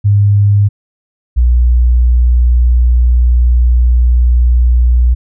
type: tone pair in turn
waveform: sine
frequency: 101.8 / 60.53 Hz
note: G#2 / B1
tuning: -34 / -34 cents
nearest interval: major sixth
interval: 900 cents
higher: first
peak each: -5 / -5 dBFS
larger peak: neither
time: 0.04-0.69 / 1.36-5.15 s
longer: second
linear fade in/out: 20 ms
effects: none